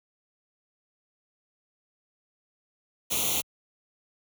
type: noise with comb filter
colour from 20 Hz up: white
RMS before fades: -27 dBFS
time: 3.1-3.42 s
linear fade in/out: 20 ms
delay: 0.3 ms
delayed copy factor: +0.9
effects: high-pass 60 Hz 12 dB/octave